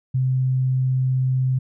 sine tone, 129.7 Hz, C3, 15 cents flat, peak -17 dBFS, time 0.14-1.59 s, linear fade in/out 10 ms, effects none

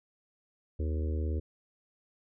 harmonic tone, 77.78 Hz, D#2, in tune, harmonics 1 / 3 / 4 / 5 / 6 / 7, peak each -29 / -43 / -42 / -43 / -45 / -50 dBFS, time 0.79-1.4 s, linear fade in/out 10 ms, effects none

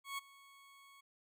20% pulse tone with ADSR envelope, 1106 Hz, C#6, 4 cents flat, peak -33 dBFS, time 0.04-1.01 s, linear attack 140 ms, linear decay 16 ms, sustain -21 dB, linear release 9 ms, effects none

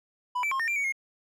triangle tone with pitch steps, 990 / 2326 / 1069 / 1829 / 2367 / 2246 / 2149 Hz, B5 / D7 / C6 / A#6 / D7 / C#7 / C7, +4 / -17 / +37 / -33 / +13 / +22 / +46 cents, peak -24 dBFS, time 0.35-0.924 s, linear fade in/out 10 ms, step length 82 ms, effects none

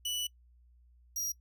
sawtooth tone pair in turn, 2960 / 5715 Hz, F#7 / F8, 0 / +39 cents, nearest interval major seventh, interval 1139 cents, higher second, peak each -29 / -30 dBFS, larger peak first, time 0.05-0.27 / 1.16-1.32 s, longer first, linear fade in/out 5 ms, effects noise-tail reverb RT60 0.1 s tail -23 dB re dry + added 60 Hz sine -59 dBFS peak until 1.4 s

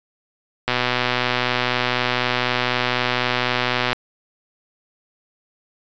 click train, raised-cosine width 0.3 ms, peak -3 dBFS, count 404, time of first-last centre 0.68-3.93 s, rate 124 Hz, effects resampled to 16000 Hz

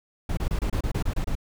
brown noise bursts, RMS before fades -25 dBFS, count 10, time 0.29-1.353 s, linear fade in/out 5 ms, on 82 ms, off 27 ms, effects none

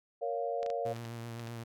sine chord, Bb minor, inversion none, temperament just, 466.2 / 559.4 / 699.2 Hz, Bb4 / Db5 / F5, 0 / +16 / +2 cents, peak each -36 dBFS, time 0.21-0.94 s, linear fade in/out 20 ms
clicks, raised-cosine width 0.2 ms, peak -28 dBFS, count 7, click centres 0.63 / 0.663 / 0.702 / 0.964 / 1.052 / 1.396 / 1.473 s
sawtooth tone with vibrato, 116.54 Hz, A#2, in tune, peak -36 dBFS, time 0.85-1.64 s, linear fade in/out 10 ms, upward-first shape triangle, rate 7.8 Hz, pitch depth 33 cents each way
effects none

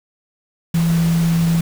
sine tone in noise, 166.8 Hz, E3, 21 cents sharp, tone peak -13 dBFS, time 0.74-1.61 s, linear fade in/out 5 ms, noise pink, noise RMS -29 dBFS, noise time 0.74-1.61 s, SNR +13 dB, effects none

